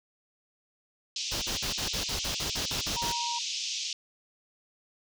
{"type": "band-pass noise", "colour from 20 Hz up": "white", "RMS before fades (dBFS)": -34, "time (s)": [1.16, 3.93], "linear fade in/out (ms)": 2, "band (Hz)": [2600, 6400], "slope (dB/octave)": 48}
{"type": "noise bursts", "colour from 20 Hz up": "pink", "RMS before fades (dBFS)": -35, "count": 12, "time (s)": [1.31, 3.125], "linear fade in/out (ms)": 10, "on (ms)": 110, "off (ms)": 45}
{"type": "tone", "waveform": "sine", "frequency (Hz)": 943, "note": "A#5", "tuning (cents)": 20, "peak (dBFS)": -32, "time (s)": [2.96, 3.39], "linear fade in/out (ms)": 10}
{"effects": []}